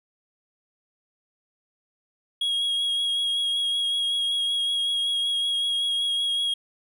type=tone with vibrato; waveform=triangle; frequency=3296 Hz; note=G#7; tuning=14 cents flat; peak=-21 dBFS; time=2.41-6.54 s; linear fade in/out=5 ms; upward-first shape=sine; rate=5.3 Hz; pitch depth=17 cents each way; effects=none